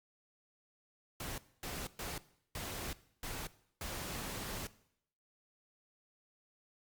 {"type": "noise bursts at uneven times", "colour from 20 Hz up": "pink", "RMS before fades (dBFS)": -42, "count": 6, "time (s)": [[1.2, 1.38], [1.63, 1.87], [1.99, 2.18], [2.55, 2.93], [3.23, 3.47], [3.81, 4.67]], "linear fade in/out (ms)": 2, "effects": ["noise-tail reverb RT60 0.7 s tail -18 dB re dry", "Opus 48 kbps"]}